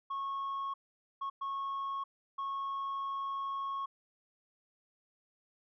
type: tone bursts at uneven times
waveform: sine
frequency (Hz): 1097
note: C#6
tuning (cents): -18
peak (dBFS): -32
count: 4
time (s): 0.1-0.74 / 1.21-1.3 / 1.41-2.04 / 2.38-3.86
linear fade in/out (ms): 10
effects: tanh soft clip ceiling -33 dBFS